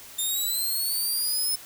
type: linear sweep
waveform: 5% pulse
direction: up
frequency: 3606 to 5240 Hz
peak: -18 dBFS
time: 0.18-1.56 s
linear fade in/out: 10 ms
effects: white hiss -45 dBFS RMS until 1.65 s